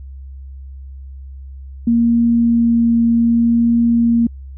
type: tone with vibrato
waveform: sine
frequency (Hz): 233.1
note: A#3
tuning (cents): 0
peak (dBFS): -10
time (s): 1.87-4.27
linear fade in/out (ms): 5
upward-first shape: triangle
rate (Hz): 0.65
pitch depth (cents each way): 8
effects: added 67 Hz sine -30 dBFS peak until 4.57 s